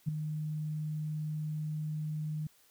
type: tone with ADSR envelope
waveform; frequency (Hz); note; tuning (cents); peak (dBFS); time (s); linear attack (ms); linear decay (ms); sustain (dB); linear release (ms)
sine; 153.4; D#3; -24; -25; 0.06-2.47; 25; 5; -8; 4
effects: white hiss -65 dBFS RMS until 2.7 s